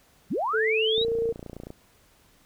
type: linear sweep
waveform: sine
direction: up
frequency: 120 to 3983 Hz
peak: -24 dBFS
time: 0.3-1.05 s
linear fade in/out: 20 ms
type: tone with pitch glide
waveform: sine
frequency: 439.6 to 459.1 Hz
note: A4 to A#4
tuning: -2 to -26 cents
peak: -23 dBFS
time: 0.53-1.33 s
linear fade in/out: 20 ms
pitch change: +76 cents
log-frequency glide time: 0.94-1.05 s
type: click train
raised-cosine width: 2 ms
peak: -25 dBFS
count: 22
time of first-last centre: 0.98-1.704 s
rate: 29 Hz
effects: pink hiss -60 dBFS RMS until 2.45 s